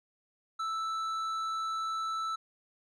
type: tone with tanh clipping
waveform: sine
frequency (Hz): 1318.5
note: E6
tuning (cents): 0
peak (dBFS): -33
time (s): 0.59-2.36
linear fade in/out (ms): 10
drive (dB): 9
effects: none